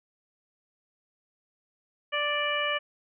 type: harmonic tone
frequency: 587.3 Hz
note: D5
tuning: in tune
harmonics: 1 / 2 / 3 / 4 / 5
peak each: -32 / -32 / -32 / -32 / -32 dBFS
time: 2.12-2.79 s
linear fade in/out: 20 ms
effects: none